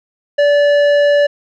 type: tone with tanh clipping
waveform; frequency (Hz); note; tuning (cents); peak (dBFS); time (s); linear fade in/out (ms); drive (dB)
sine; 579; D5; -25; -10; 0.38-1.27; 10; 12
effects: none